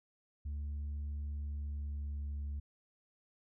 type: tone with pitch glide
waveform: sine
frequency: 72.9 to 71.94 Hz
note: D2 to D2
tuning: -12 to -35 cents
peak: -34 dBFS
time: 0.45-2.6 s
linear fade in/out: 10 ms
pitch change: -23 cents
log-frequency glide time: 1.35-2.39 s
effects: tanh soft clip ceiling -36 dBFS